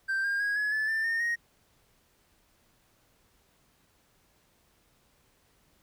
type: tone with pitch steps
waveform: triangle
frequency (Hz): 1568 / 1608.4 / 1649.8 / 1692.2 / 1735.8 / 1780.5 / 1826.3 / 1873.3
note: G6 / G6 / G#6 / G#6 / A6 / A6 / A#6 / A#6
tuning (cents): 0 / +44 / -12 / +32 / -24 / +20 / -36 / +8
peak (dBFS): -24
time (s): 0.08-1.36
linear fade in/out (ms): 20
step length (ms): 160
effects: tanh soft clip ceiling -20 dBFS + pink hiss -67 dBFS RMS until 5.82 s